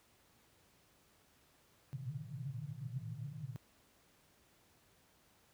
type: band-pass noise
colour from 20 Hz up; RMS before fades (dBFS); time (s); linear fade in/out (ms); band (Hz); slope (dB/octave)
pink; -44; 1.93-3.56; 0; 110 to 160; 96
effects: pink hiss -69 dBFS RMS until 5.53 s + high-pass 60 Hz 12 dB/octave